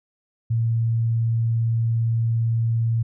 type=tone; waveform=sine; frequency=114.7 Hz; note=A#2; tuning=28 cents flat; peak=-18 dBFS; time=0.5-3.03 s; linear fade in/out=10 ms; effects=none